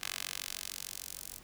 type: tone with high-pass filter sweep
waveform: 10% pulse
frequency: 46.64 Hz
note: F#1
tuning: 15 cents sharp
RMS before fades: -42 dBFS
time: 0.01-1.39 s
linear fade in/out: 10 ms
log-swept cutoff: 2200 to 8600 Hz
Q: 0.72
effects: pink hiss -57 dBFS RMS until 1.43 s